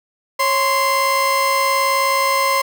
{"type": "tone pair together", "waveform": "30% pulse", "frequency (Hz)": [549.5, 1040], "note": ["C#5", "C6"], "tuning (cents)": [-15, -11], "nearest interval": "major seventh", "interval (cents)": 1104, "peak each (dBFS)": [-18, -13], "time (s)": [0.39, 2.62], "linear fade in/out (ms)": 10, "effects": ["7-bit"]}